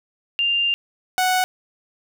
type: tone pair in turn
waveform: sine / sawtooth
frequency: 2794 / 740 Hz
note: F7 / F#5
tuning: 0 / 0 cents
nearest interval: octave + major seventh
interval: 2300 cents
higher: first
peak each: -17 / -13 dBFS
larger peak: second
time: 0.39-0.74 / 1.18-1.44 s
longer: first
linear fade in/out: 0 ms
effects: none